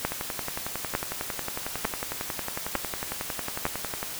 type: two click trains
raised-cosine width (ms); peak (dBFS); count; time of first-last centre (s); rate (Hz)
0.5; -9 / -15; 5 / 44; 0.05-3.654 / 0.12-4.029; 1.11 / 11
effects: white hiss -36 dBFS RMS until 4.19 s